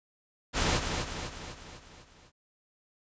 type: noise with echo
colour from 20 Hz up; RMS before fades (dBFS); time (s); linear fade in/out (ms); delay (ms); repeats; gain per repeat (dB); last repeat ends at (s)
pink; -27; 0.53-0.82; 50; 250; 6; -5; 2.32
effects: resampled to 16000 Hz